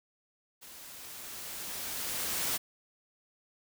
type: noise with level ramp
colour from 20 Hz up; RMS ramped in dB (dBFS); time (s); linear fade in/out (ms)
white; -50 to -31; 0.61-2.58; 20
effects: none